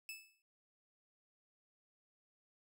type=tone with exponential decay; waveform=sawtooth; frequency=2618 Hz; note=E7; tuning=13 cents flat; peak=-39 dBFS; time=0.09-0.42 s; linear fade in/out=1 ms; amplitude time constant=70 ms; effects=none